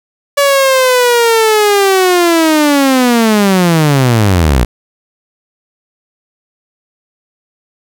sawtooth linear sweep, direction down, 571 to 55 Hz, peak -3 dBFS, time 0.37-4.65 s, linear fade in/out 10 ms, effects none

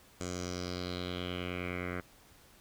10% pulse tone with low-pass filter sweep, 89.6 Hz, F2, 45 cents sharp, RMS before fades -38 dBFS, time 0.2-2.01 s, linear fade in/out 10 ms, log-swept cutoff 7300 to 1800 Hz, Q 4.3, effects pink hiss -60 dBFS RMS until 2.6 s

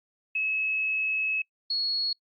sine tone pair in turn, 2580 / 4339 Hz, E7 / C#8, -38 / -38 cents, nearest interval major sixth, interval 900 cents, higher second, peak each -25 dBFS, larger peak neither, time 0.35-1.42 / 1.7-2.13 s, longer first, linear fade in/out 5 ms, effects noise-tail reverb RT60 0.1 s tail -25 dB re dry + Opus 48 kbps

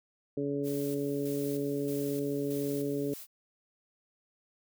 harmonic tone, 141.8 Hz, C#3, 40 cents sharp, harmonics 1 / 2 / 3 / 4, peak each -39 / -33 / -33 / -41 dBFS, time 0.37-3.14 s, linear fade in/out 5 ms
blue noise with tremolo, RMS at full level -45 dBFS, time 0.63-3.27 s, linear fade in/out 50 ms, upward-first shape square, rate 1.6 Hz, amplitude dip 55%
effects none

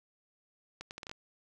accelerating click train, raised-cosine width 0.2 ms, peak -25 dBFS, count 7, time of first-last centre 0.81-1.114 s, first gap 99 ms, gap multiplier 0.72, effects none

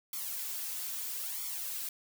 blue noise with flanger, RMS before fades -38 dBFS, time 0.13-1.89 s, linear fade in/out 2 ms, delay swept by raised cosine 0.89 to 3.99 ms, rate 0.77 Hz, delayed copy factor +1, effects none

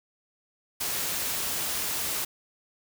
white noise, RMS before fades -30 dBFS, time 0.8-2.25 s, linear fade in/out 10 ms, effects none

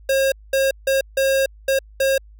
square tone bursts at uneven times, 539 Hz, C#5, 49 cents flat, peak -16 dBFS, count 6, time 0.09-0.32 / 0.53-0.71 / 0.87-1.01 / 1.17-1.46 / 1.68-1.79 / 2-2.18 s, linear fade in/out 5 ms, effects added 52 Hz sine -42 dBFS peak until 2.39 s

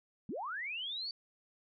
sine linear sweep, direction up, 160 to 4618 Hz, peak -37 dBFS, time 0.29-1.11 s, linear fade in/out 2 ms, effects none

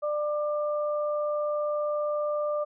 sine tone pair together, 595 / 1190 Hz, D5 / D6, +22 / +22 cents, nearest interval octave, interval 1200 cents, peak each -26 / -34 dBFS, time 0.02-2.65 s, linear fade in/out 20 ms, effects none

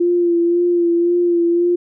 sine tone with vibrato, 345.6 Hz, F4, 18 cents flat, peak -12 dBFS, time 0-1.76 s, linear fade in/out 10 ms, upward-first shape sine, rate 1.9 Hz, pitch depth 27 cents each way, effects none

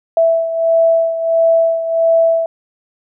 sine beating tone pair, 659.3 / 660.8 Hz, E5 / E5, 0 / +4 cents, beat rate 1.5 Hz, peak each -11 / -17 dBFS, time 0.17-2.46 s, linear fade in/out 2 ms, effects none

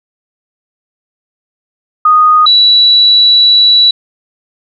sine tone pair in turn, 1239 / 3934 Hz, D#6 / B7, -8 / -7 cents, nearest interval octave + minor sixth, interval 2001 cents, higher second, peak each -3 dBFS, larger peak neither, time 2.05-2.46 / 2.46-3.91 s, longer second, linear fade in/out 5 ms, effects none

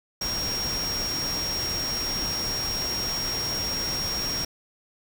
sine tone in noise, 5580 Hz, F8, 2 cents flat, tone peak -27 dBFS, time 0.21-4.45 s, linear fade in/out 5 ms, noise pink, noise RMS -33 dBFS, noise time 0.21-4.45 s, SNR +3 dB, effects none

